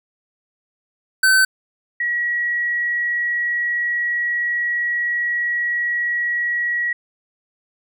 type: tone pair in turn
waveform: square / sine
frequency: 1530 / 1916.9 Hz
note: G6 / A#6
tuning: -42 / +48 cents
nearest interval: major third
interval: 390 cents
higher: second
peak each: -12 / -18 dBFS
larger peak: first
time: 1.23-1.45 / 2-6.93 s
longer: second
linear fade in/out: 5 ms
effects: none